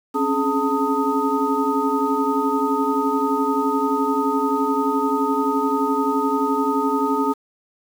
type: tone cluster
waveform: sine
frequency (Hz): 267.6 / 279.2 / 424.8 / 898 / 1250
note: C4 / C#4 / G#4 / A5 / D#6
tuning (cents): +39 / +13 / +39 / +35 / +8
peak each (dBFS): -24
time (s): 0.14-7.34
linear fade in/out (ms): 20
effects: 7-bit